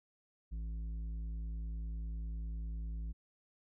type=tone with tanh clipping; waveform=sine; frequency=55 Hz; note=A1; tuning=in tune; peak=-39 dBFS; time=0.51-3.13 s; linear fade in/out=20 ms; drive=8 dB; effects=none